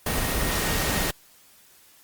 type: tone in noise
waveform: sine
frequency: 1864.7 Hz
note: A#6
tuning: in tune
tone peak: -35 dBFS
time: 0.06-1.11 s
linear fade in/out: 5 ms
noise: pink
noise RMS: -25 dBFS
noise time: 0.06-1.11 s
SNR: -13 dB
effects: white hiss -55 dBFS RMS until 2.03 s + Opus 32 kbps